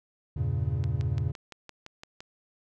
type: chord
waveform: triangle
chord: E diminished seventh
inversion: none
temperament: equal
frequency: 82.41 / 98 / 116.54 / 138.59 Hz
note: E2 / G2 / Bb2 / Db3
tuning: 0 / 0 / 0 / 0 cents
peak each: -30 / -30 / -29 / -29 dBFS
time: 0.36-1.32 s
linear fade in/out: 10 ms
type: click train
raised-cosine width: 0.2 ms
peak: -25 dBFS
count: 9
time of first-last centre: 0.84-2.205 s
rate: 5.86 Hz
effects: none